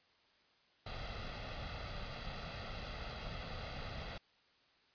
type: noise with comb filter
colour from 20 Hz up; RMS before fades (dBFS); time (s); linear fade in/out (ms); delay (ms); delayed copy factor
pink; -44; 0.86-4.18; 5; 1.5; +0.6
effects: white hiss -70 dBFS RMS until 4.94 s + resampled to 11025 Hz